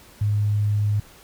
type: tone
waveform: sine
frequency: 104.1 Hz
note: G#2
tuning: 5 cents sharp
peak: -18 dBFS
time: 0.21-1 s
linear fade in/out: 5 ms
effects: pink hiss -49 dBFS RMS until 1.23 s